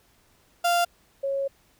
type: tone pair in turn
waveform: 35% pulse / sine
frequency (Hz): 695 / 549.7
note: F5 / C#5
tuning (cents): -9 / -15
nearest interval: major third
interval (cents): 406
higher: first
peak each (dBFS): -18 / -24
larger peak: first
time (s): 0.64-0.85 / 1.23-1.48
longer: second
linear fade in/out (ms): 10
effects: pink hiss -62 dBFS RMS until 1.79 s